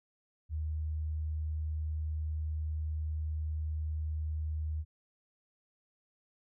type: tone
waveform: sine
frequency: 77.5 Hz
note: D#2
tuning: 6 cents flat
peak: -32 dBFS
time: 0.49-4.85 s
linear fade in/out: 50 ms
effects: none